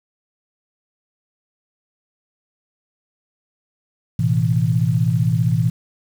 sine tone cluster, 111.6 / 127.2 / 163.8 Hz, A2 / C3 / E3, +25 / -48 / -11 cents, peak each -19 dBFS, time 4.19-5.7 s, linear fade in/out 5 ms, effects 7-bit

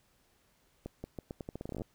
accelerating click train, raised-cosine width 2 ms, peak -26 dBFS, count 17, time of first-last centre 0.86-1.818 s, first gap 180 ms, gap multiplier 0.82, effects pink hiss -70 dBFS RMS until 1.94 s

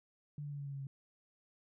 sine tone with pitch steps, 146.83 / 145.06 / 143.31 / 141.58 / 139.88 / 138.19 / 136.52 Hz, D3 / D3 / D3 / C#3 / C#3 / C#3 / C#3, 0 / -21 / -42 / +37 / +16 / -5 / -26 cents, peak -40 dBFS, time 0.38-0.87 s, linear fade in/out 2 ms, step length 70 ms, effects none

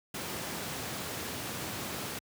pink high-pass noise, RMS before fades -38 dBFS, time 0.14-2.19 s, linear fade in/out 5 ms, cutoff 100 Hz, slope 12 dB/octave, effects high-pass 60 Hz 12 dB/octave

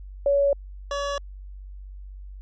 sine / 25% pulse tone pair in turn, 563 / 566.9 Hz, C#5 / C#5, +27 / +39 cents, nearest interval unison, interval 12 cents, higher second, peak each -17 / -22 dBFS, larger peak first, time 0.26-0.53 / 0.91-1.18 s, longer neither, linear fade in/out 2 ms, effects added 48 Hz sine -37 dBFS peak until 2.41 s + resampled to 16000 Hz

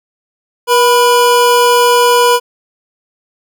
square tone pair together, 480.4 / 989 Hz, B4 / B5, -48 / +2 cents, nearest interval octave + minor second, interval 1250 cents, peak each -10 dBFS, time 0.67-2.4 s, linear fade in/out 50 ms, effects none

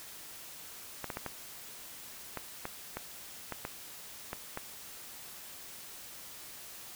clicks, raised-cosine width 0.5 ms, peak -21 dBFS, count 11, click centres 1.043 / 1.102 / 1.171 / 1.263 / 2.373 / 2.654 / 2.97 / 3.523 / 3.651 / 4.331 / 4.574 s, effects white hiss -48 dBFS RMS until 6.95 s

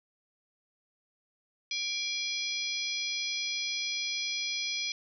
harmonic tone with a mistuned harmonic, 830.6 Hz, G#5, in tune, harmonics 3 / 4 / 5 / 6 / 7, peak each -35 / -37 / -39 / -37 / -41 dBFS, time 1.71-4.92 s, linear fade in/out 2 ms, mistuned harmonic 3, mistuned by -93 cents, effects none

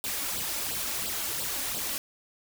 white noise with flanger, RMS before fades -32 dBFS, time 0.04-1.98 s, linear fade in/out 0 ms, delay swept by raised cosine 0.23 to 3.63 ms, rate 2.9 Hz, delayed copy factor +0.7, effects none

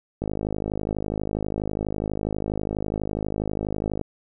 click train, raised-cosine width 2 ms, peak -13 dBFS, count 199, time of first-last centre 0.22-4.013 s, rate 52.2 Hz, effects none

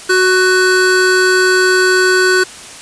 square tone pair together, 370 / 1492.9 Hz, F#4 / F#6, 0 / +15 cents, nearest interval 2 octaves, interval 2415 cents, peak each -12 dBFS, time 0.09-2.44 s, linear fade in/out 10 ms, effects white hiss -32 dBFS RMS until 2.81 s + resampled to 22050 Hz

